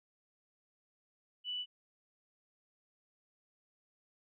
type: tone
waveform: sine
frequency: 2968 Hz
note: F#7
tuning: 5 cents sharp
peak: -36 dBFS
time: 1.44-1.66 s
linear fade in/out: 50 ms
effects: none